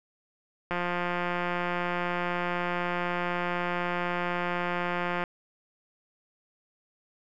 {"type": "click train", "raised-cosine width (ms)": 0.5, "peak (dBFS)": -15, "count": 798, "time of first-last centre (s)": [0.71, 5.238], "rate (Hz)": 176, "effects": []}